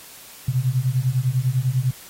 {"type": "beating tone pair", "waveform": "sine", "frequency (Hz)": [123.47, 133.47], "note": ["B2", "C3"], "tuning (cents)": [0, 35], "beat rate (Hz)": 10, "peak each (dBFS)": -21, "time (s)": [0.48, 1.91], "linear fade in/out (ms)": 5, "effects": ["white hiss -43 dBFS RMS until 2.09 s", "AAC 48 kbps"]}